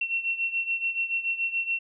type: beating tone pair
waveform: sine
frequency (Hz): 2715 / 2722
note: F7 / F7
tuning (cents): -50 / -45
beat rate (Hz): 7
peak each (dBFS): -27 / -31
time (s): 0.01-1.79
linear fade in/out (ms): 5
effects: none